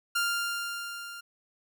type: tone with level ramp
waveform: sawtooth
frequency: 1396.9 Hz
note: F6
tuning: in tune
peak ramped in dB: -21 to -37 dBFS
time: 0.15-1.21 s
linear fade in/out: 10 ms
effects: none